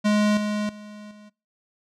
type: tone with level steps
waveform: square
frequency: 209.5 Hz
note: G#3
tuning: 15 cents sharp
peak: -18 / -24 / -39 / -45 dBFS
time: 0.04-1.3 s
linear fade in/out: 20 ms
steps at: 0.37 / 0.69 / 1.11 s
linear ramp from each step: 2 ms
effects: noise-tail reverb RT60 0.3 s tail -24 dB re dry + low-pass 7000 Hz 12 dB/octave